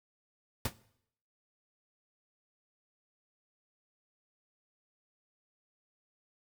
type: noise with exponential decay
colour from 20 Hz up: pink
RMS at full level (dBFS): -27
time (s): 0.65-0.74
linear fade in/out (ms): 5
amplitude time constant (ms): 18
effects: noise-tail reverb RT60 0.7 s tail -19 dB re dry